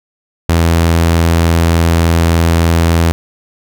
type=tone; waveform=sawtooth; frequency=83.4 Hz; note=E2; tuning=21 cents sharp; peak=-4 dBFS; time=0.49-3.12 s; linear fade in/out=0 ms; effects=none